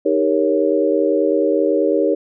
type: chord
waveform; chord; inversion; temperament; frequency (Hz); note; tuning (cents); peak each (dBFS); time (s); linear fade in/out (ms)
sine; Eb dominant seventh; none; equal with one note detuned; 311.1 / 396.1 / 466.2 / 554.4; Eb4 / G4 / Bb4 / Db5; 0 / +18 / 0 / 0; -19; 0.05-2.15; 10
effects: none